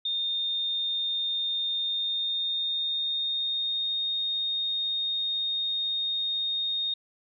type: tone with pitch glide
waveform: sine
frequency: 3645 to 3698 Hz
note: A#7 to A#7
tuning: -40 to -15 cents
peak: -26 dBFS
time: 0.05-6.94 s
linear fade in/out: 5 ms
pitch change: +25 cents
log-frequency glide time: 1.77-4.01 s
effects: none